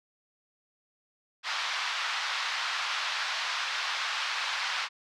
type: band-pass noise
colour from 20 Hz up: pink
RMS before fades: -32 dBFS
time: 1.43-4.89 s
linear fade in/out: 50 ms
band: 990 to 4900 Hz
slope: 24 dB/octave
effects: none